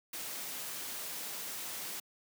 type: noise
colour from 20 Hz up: white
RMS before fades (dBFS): -41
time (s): 0.13-2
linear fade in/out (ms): 5
effects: high-pass 150 Hz 12 dB/octave